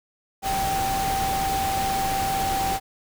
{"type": "tone in noise", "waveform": "sine", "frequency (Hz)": 778, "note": "G5", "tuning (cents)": -13, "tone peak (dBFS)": -23, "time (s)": [0.42, 2.8], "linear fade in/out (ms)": 50, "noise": "pink", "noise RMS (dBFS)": -29, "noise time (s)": [0.42, 2.8], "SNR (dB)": 3, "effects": []}